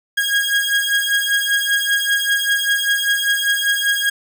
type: beating tone pair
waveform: 30% pulse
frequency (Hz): 1635 / 1640.1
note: G#6 / G#6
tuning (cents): -28 / -22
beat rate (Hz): 5.1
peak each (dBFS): -16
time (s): 0.17-4.1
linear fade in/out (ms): 10
effects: none